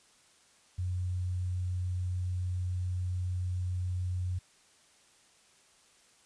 sine tone with quantisation, 90.7 Hz, F#2, 34 cents flat, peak -30 dBFS, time 0.78-4.39 s, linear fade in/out 10 ms, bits 10, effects white hiss -63 dBFS RMS until 6.25 s + resampled to 22050 Hz

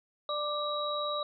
sine tone cluster, 592 / 1180 / 3859 Hz, D5 / D6 / B7, +14 / +8 / -41 cents, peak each -34 / -34 / -36 dBFS, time 0.29-1.23 s, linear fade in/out 2 ms, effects none

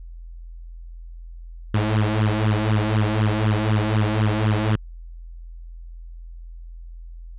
sawtooth tone with flanger, 107.1 Hz, A2, 46 cents flat, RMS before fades -20 dBFS, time 1.74-4.76 s, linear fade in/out 5 ms, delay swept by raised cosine 0.62 to 3.62 ms, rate 4 Hz, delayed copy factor +0.85, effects added 42 Hz sine -35 dBFS peak until 7.38 s + resampled to 8000 Hz

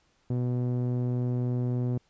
sawtooth tone with low-pass filter, 123.47 Hz, B2, in tune, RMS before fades -28 dBFS, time 0.3-1.98 s, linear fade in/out 5 ms, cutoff 390 Hz, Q 0.73, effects pink hiss -68 dBFS RMS until 2.09 s + resampled to 16000 Hz

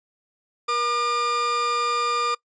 40% pulse tone pair together, 477.7 / 1203.7 Hz, A#4 / D6, +42 / +42 cents, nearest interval octave + major third, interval 1600 cents, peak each -29 / -21 dBFS, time 0.68-2.35 s, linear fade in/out 10 ms, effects noise-tail reverb RT60 0.1 s tail -23 dB re dry + resampled to 16000 Hz

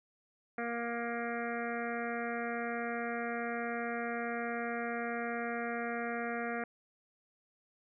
harmonic tone, 235.3 Hz, A#3, 16 cents sharp, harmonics 1 / 2 / 3 / 5 / 6 / 7 / 8 / 9 / 10, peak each -40 / -40 / -40 / -47 / -43 / -45 / -46 / -47 / -51 dBFS, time 0.58-6.64 s, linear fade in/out 2 ms, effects none

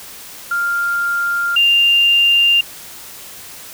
sine tone pair in turn, 1396.9 / 2794 Hz, F6 / F7, 0 / 0 cents, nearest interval octave, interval 1200 cents, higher second, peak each -15 / -9 dBFS, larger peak second, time 0.51-1.56 / 1.56-2.61 s, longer neither, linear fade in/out 5 ms, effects white hiss -35 dBFS RMS until 3.73 s

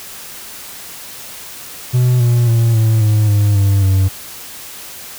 triangle tone with pitch steps, 124.6 / 119.94 / 115.45 / 111.13 / 106.98 / 102.98 / 99.12 / 95.42 Hz, B2 / A#2 / A#2 / A2 / A2 / G#2 / G2 / G2, +16 / +50 / -16 / +18 / -48 / -14 / +20 / -46 cents, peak -7 dBFS, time 1.93-4.09 s, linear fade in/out 20 ms, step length 270 ms, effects white hiss -32 dBFS RMS until 5.18 s

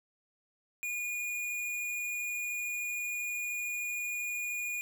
square tone, 2441 Hz, D#7, 34 cents flat, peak -34 dBFS, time 0.83-4.81 s, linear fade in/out 0 ms, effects none

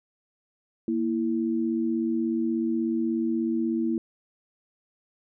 sine tone pair together, 233.1 / 329.6 Hz, A#3 / E4, 0 / 0 cents, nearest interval tritone, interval 600 cents, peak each -26 dBFS, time 0.88-3.98 s, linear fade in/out 2 ms, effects none

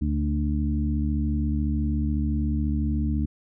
harmonic tone with a mistuned harmonic, 74.1 Hz, D2, 16 cents sharp, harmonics 1 / 2 / 3 / 4, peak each -24 / -31 / -28 / -31 dBFS, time 0.01-3.26 s, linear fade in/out 10 ms, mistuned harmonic 2, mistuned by -22 cents, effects none

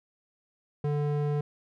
square tone with band-pass filter, 146.83 Hz, D3, in tune, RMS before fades -28 dBFS, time 0.84-1.41 s, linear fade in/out 5 ms, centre 300 Hz, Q 1.1, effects none

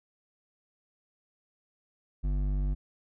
sine tone with hard clipping, 49 Hz, G1, in tune, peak -28 dBFS, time 2.23-2.75 s, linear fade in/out 20 ms, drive 10 dB, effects none

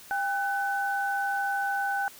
sine tone pair together, 798 / 1506.4 Hz, G5 / F#6, +31 / +31 cents, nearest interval major seventh, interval 1100 cents, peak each -28 / -29 dBFS, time 0.11-2.08 s, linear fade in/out 0 ms, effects white hiss -49 dBFS RMS until 2.19 s

